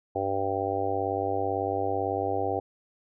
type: harmonic tone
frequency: 98 Hz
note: G2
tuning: in tune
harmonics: 1 / 3 / 4 / 5 / 6 / 7 / 8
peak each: -37 / -36 / -33 / -32 / -36 / -33 / -31 dBFS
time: 0.15-2.6 s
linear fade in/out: 10 ms
effects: none